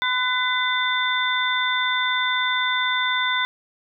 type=tone cluster; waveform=sine; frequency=1011 / 1494 / 2025 / 3555 Hz; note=B5 / F#6 / B6 / A7; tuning=+40 / +16 / +43 / +17 cents; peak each=-25 dBFS; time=0.02-3.45 s; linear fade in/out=0 ms; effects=none